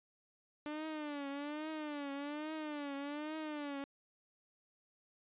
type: tone with vibrato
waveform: sawtooth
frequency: 295.6 Hz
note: D4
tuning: 11 cents sharp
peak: -36 dBFS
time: 0.66-3.84 s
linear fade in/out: 0 ms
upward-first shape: triangle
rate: 1.2 Hz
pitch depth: 120 cents each way
effects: resampled to 8000 Hz